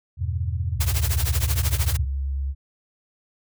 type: chord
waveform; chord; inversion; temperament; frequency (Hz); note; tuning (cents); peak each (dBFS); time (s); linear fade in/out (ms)
sine; E minor; none; equal with one note detuned; 82.41 / 98.28 / 123.47; E2 / G2 / B2; 0 / +5 / 0; -25 / -28 / -30; 0.17-2.07; 50
type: tone with vibrato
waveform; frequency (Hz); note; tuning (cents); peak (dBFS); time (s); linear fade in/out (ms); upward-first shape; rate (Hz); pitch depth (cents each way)
sine; 68.3; C#2; -25; -23; 0.74-2.55; 50; sine; 8.6; 14
type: noise with tremolo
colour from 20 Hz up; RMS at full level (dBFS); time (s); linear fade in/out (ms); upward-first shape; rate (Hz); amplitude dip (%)
white; -25; 0.8-1.97; 10; triangle; 13; 95
effects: none